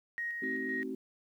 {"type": "tone with tremolo", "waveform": "sine", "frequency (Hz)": 1878, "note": "A#6", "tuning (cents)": 12, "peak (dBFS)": -33, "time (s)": [0.18, 0.83], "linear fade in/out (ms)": 0, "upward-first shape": "square", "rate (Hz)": 3.9, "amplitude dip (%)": 30}
{"type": "chord", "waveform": "sine", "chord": "A diminished seventh", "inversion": "none", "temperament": "just", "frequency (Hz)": [220, 264, 316.8, 380.2], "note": ["A3", "C4", "Eb4", "Gb4"], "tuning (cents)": [0, 16, 31, 47], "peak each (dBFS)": [-44, -38, -44, -40], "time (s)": [0.42, 0.95], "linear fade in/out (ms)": 5}
{"effects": ["tanh soft clip ceiling -21 dBFS", "11-bit"]}